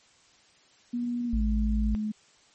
sine tone with pitch glide, 241.2 to 213.6 Hz, B3 to G#3, -41 to +49 cents, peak -27 dBFS, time 0.93-2.12 s, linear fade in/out 10 ms, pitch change -210 cents, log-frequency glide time 1.27-1.41 s
sine tone, 55 Hz, A1, in tune, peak -24 dBFS, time 1.33-1.95 s, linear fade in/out 0 ms
effects white hiss -60 dBFS RMS until 2.54 s + MP3 32 kbps

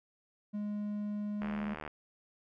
triangle tone, 207.7 Hz, G#3, in tune, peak -32 dBFS, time 0.53-1.75 s, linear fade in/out 20 ms
click train, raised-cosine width 0.5 ms, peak -26 dBFS, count 36, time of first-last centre 1.42-1.878 s, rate 76.5 Hz
effects none

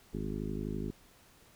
harmonic tone with a mistuned harmonic, 51.91 Hz, G#1, in tune, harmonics 1 / 2 / 3 / 4 / 5 / 6 / 7 / 8, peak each -41 / -44 / -41 / -40 / -42 / -46 / -43 / -46 dBFS, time 0.13-0.91 s, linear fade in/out 10 ms, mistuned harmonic 1, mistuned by -130 cents, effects pink hiss -61 dBFS RMS until 1.55 s

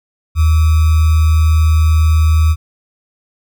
sine tone with sample-and-hold, 79 Hz, D#2, 27 cents sharp, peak -7 dBFS, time 0.35-2.56 s, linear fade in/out 50 ms, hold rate 1225 Hz, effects none

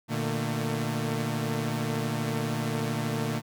sawtooth tone cluster, 118.8 / 150.6 / 224.7 Hz, A#2 / D3 / A3, +33 / +44 / +37 cents, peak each -28 dBFS, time 0.08-3.42 s, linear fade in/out 50 ms, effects none

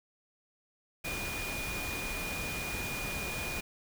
sine tone in noise, 2441 Hz, D#7, 34 cents flat, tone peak -38 dBFS, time 1.04-3.61 s, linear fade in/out 10 ms, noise pink, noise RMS -38 dBFS, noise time 1.04-3.61 s, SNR -3 dB, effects none

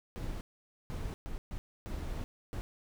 brown noise bursts at uneven times, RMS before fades -38 dBFS, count 6, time 0.16-0.41 / 0.9-1.14 / 1.26-1.38 / 1.51-1.58 / 1.86-2.24 / 2.53-2.61 s, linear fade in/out 0 ms, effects none

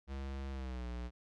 square tone with pitch glide, 67.8 to 60.4 Hz, C#2 to B1, -38 to -38 cents, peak -40 dBFS, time 0.07-1.11 s, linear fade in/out 50 ms, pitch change -200 cents, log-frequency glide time 0.51-0.87 s, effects low-pass 5000 Hz 12 dB/octave

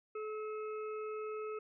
harmonic tone, 430.3 Hz, A4, 39 cents flat, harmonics 1 / 3 / 5 / 6, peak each -39 / -46 / -61 / -55 dBFS, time 0.15-1.59 s, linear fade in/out 5 ms, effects none

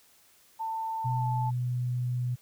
sine tone with pitch glide, 893 to 874.1 Hz, A5 to A5, +25 to -12 cents, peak -30 dBFS, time 0.59-1.51 s, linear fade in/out 20 ms, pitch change -37 cents, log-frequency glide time 1.16-1.25 s
sine tone, 123.7 Hz, B2, 3 cents sharp, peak -27 dBFS, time 1.04-2.36 s, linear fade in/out 20 ms
effects white hiss -61 dBFS RMS until 2.41 s

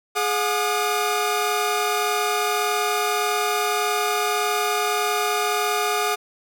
sawtooth tone cluster, 418.9 / 723 / 1215 Hz, G#4 / F#5 / D#6, +15 / -40 / -42 cents, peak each -21 dBFS, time 0.15-6.16 s, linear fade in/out 20 ms, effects none

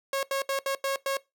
sawtooth tone bursts at uneven times, 546 Hz, C#5, 26 cents flat, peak -22 dBFS, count 6, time 0.13-0.23 / 0.31-0.42 / 0.49-0.59 / 0.66-0.75 / 0.84-0.96 / 1.06-1.17 s, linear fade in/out 2 ms, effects noise-tail reverb RT60 0.2 s tail -20 dB re dry

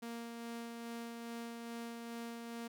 sawtooth tone with tremolo, 233.1 Hz, A#3, in tune, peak -38 dBFS, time 0.02-2.68 s, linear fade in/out 10 ms, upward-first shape sine, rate 2.4 Hz, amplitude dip 30%, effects none

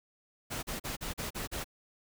pink noise bursts, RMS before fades -37 dBFS, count 7, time 0.5-1.644 s, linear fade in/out 20 ms, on 130 ms, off 39 ms, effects none

